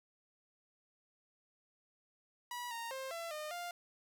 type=tone with pitch steps; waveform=sawtooth; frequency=972 / 927 / 530 / 672 / 609 / 700 Hz; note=B5 / A#5 / C5 / E5 / D#5 / F5; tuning=-28 / -10 / +22 / +33 / -37 / +4 cents; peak=-37 dBFS; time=2.51-3.71 s; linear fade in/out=2 ms; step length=200 ms; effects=none